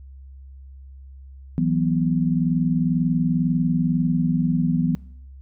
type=chord; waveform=sine; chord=E suspended second; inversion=none; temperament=equal; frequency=164.81 / 185 / 246.9 Hz; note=E3 / F#3 / B3; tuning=0 / 0 / 0 cents; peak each=-21 / -24 / -22 dBFS; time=1.58-4.95 s; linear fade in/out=0 ms; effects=noise-tail reverb RT60 0.7 s tail -23 dB re dry + added 67 Hz sine -39 dBFS peak until 5.41 s